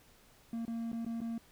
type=tone with dropouts; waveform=triangle; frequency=230 Hz; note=A#3; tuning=23 cents flat; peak=-33 dBFS; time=0.53-1.38 s; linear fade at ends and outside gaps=2 ms; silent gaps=0.652-0.679 / 0.918-0.929 / 1.049-1.063 / 1.205-1.215 s; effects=pink hiss -63 dBFS RMS until 1.51 s